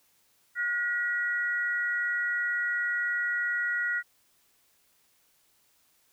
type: tone pair together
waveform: sine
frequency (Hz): 1441.8 / 1919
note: F#6 / A#6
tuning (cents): -45 / +50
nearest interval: perfect fourth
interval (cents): 495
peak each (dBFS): -29 / -29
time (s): 0.55-4.03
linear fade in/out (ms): 50
effects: white hiss -67 dBFS RMS until 6.12 s